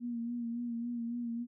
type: tone with vibrato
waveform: sine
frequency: 236.4 Hz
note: A#3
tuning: 24 cents sharp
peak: -34 dBFS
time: 0-1.47 s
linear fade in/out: 50 ms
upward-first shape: sine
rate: 3.6 Hz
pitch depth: 37 cents each way
effects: none